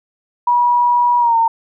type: tone with pitch glide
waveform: sine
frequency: 967 to 913.3 Hz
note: B5 to A#5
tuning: -37 to -36 cents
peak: -10 dBFS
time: 0.47-1.48 s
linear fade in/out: 5 ms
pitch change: -99 cents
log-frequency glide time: 1.19-1.36 s
effects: none